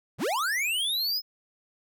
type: linear sweep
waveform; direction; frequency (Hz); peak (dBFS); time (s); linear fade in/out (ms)
square; up; 74.2 to 5200; -26; 0.18-1.22; 50
effects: none